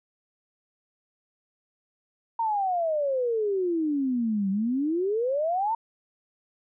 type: exponential two-way sweep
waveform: sine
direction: down then up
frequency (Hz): 932.3 to 189.6 to 932.3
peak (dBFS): -23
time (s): 2.39-5.75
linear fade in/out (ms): 5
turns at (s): 4.5
effects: none